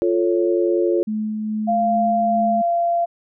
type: chord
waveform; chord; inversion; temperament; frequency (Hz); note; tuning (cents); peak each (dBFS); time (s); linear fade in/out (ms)
sine; F augmented; none; equal; 349.2 / 440 / 554.4; F4 / A4 / C#5; 0 / 0 / 0; -17 / -22 / -23; 0.02-1.03; 0
type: tone with tremolo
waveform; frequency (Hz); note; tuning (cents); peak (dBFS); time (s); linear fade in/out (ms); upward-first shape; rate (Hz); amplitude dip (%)
sine; 215; A3; -40; -20; 1.07-2.62; 10; sine; 2.4; 25
type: tone with pitch glide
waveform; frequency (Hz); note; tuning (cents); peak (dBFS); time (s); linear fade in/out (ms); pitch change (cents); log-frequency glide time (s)
sine; 693 to 687; F5 to F5; -14 to -29; -16; 1.67-3.06; 20; -15; 2.1-2.68
effects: none